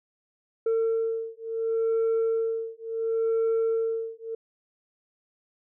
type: beating tone pair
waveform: sine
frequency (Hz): 451.9 / 452.61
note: A4 / A4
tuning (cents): +46 / +49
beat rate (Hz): 0.71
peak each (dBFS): -25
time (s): 0.66-4.35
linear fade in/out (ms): 5
effects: tanh soft clip ceiling -20 dBFS